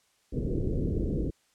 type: low-pass noise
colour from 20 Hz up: pink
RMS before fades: -29 dBFS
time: 0.32-1.31 s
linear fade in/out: 20 ms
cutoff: 480 Hz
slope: 48 dB/octave
effects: white hiss -68 dBFS RMS until 1.54 s + low-pass 9000 Hz 12 dB/octave